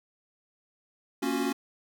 square chord, Gb major seventh, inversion first, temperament equal with one note detuned, 233.1 / 277.2 / 354.5 / 370 Hz, Bb3 / Db4 / F4 / Gb4, 0 / 0 / +26 / 0 cents, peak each -34 / -30 / -36 / -35 dBFS, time 1.22-1.53 s, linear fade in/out 10 ms, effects none

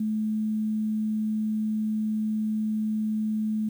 sine tone with quantisation, 215.8 Hz, A3, 33 cents flat, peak -24 dBFS, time 0-3.69 s, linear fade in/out 5 ms, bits 9, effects none

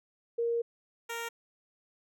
sine / 10% pulse tone pair in turn, 467.5 / 464.5 Hz, A#4 / A#4, +5 / -6 cents, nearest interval unison, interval 11 cents, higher first, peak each -27 dBFS, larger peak neither, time 0.38-0.62 / 1.09-1.29 s, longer first, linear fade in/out 10 ms, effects none

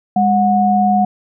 sine tone pair together, 204.2 / 731 Hz, G#3 / F#5, -29 / -21 cents, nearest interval octave + minor seventh, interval 2208 cents, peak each -14 / -12 dBFS, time 0.16-1.05 s, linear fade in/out 5 ms, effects none

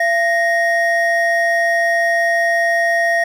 triangle tone pair together, 678.6 / 1864.7 Hz, F5 / A#6, -50 / 0 cents, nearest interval octave + perfect fourth, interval 1750 cents, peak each -14 dBFS, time 0-3.24 s, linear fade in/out 5 ms, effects none

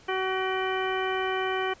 harmonic tone with a mistuned harmonic, 377.3 Hz, F#4, 34 cents sharp, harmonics 1 / 2 / 3 / 4 / 5 / 6 / 8, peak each -29 / -32 / -34 / -35 / -36 / -37 / -38 dBFS, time 0.08-1.74 s, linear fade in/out 10 ms, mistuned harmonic 6, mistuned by +78 cents, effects pink hiss -54 dBFS RMS until 1.8 s + resampled to 16000 Hz

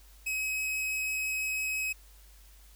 45% pulse tone, 2549 Hz, D#7, 41 cents sharp, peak -30 dBFS, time 0.26-1.93 s, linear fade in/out 10 ms, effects added 50 Hz sine -53 dBFS peak until 2.75 s + white hiss -60 dBFS RMS until 2.75 s

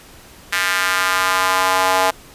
square tone with high-pass filter sweep, 93.3 Hz, F#2, 15 cents sharp, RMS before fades -17 dBFS, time 0.52-2.11 s, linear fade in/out 10 ms, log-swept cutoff 1700 to 770 Hz, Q 2.1, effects pink hiss -43 dBFS RMS until 2.34 s + resampled to 32000 Hz

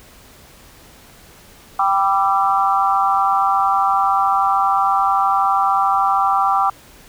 sine chord, E minor seventh, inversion first, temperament equal with one note detuned, 784 / 987.8 / 1174.7 / 1347.8 Hz, G5 / B5 / D6 / E6, 0 / 0 / 0 / +38 cents, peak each -17 / -22 / -17 / -23 dBFS, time 1.79-6.7 s, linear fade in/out 5 ms, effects pink hiss -45 dBFS RMS until 7.08 s

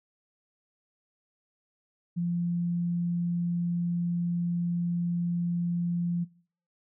sine tone, 173 Hz, F3, 16 cents flat, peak -26 dBFS, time 2.16-6.25 s, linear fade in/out 20 ms, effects noise-tail reverb RT60 0.5 s tail -22 dB re dry

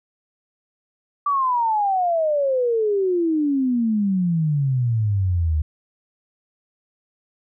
sine exponential sweep, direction down, 1171 to 74.5 Hz, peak -17 dBFS, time 1.26-5.62 s, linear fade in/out 5 ms, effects none

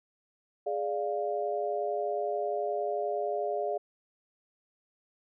sine chord, D diminished, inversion second, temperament equal, 415.3 / 587.3 / 698.5 Hz, Ab4 / D5 / F5, 0 / 0 / 0 cents, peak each -33 dBFS, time 0.66-3.78 s, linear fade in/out 10 ms, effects none

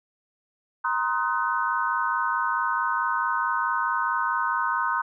sine chord, C half-diminished seventh, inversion third, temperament just, 941.9 / 1046.5 / 1255.8 / 1507 Hz, Bb5 / C6 / Eb6 / Gb6, +18 / 0 / +16 / +31 cents, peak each -28 dBFS, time 0.84-5.02 s, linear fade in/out 10 ms, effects none

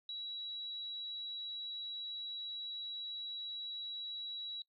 sine tone, 3897 Hz, B7, 24 cents flat, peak -40 dBFS, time 0.09-4.62 s, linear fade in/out 2 ms, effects noise-tail reverb RT60 0.1 s tail -21 dB re dry

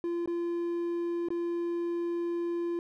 triangle tone with dropouts, 343.3 Hz, F4, 30 cents flat, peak -27 dBFS, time 0.04-2.79 s, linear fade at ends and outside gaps 1 ms, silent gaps 0.259-0.275 / 1.286-1.304 s, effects none

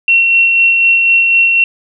sine tone with tremolo, 2724 Hz, F7, 44 cents flat, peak -5 dBFS, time 0.08-1.64 s, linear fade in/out 2 ms, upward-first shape sine, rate 4 Hz, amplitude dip 30%, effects none

